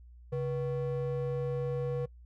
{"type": "ring-modulated tone", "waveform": "triangle", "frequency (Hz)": 311.1, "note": "D#4", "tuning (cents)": 0, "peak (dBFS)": -25, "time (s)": [0.32, 2.06], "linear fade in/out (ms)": 10, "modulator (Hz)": 174, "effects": ["noise-tail reverb RT60 0.1 s tail -22 dB re dry", "added 60 Hz sine -50 dBFS peak until 2.25 s"]}